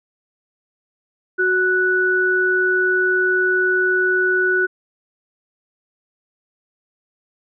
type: tone pair together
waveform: sine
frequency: 370 / 1478.7 Hz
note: F#4 / F#6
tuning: 0 / -1 cents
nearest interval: 2 octaves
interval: 2399 cents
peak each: -19 / -16 dBFS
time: 1.38-4.67 s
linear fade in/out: 20 ms
effects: none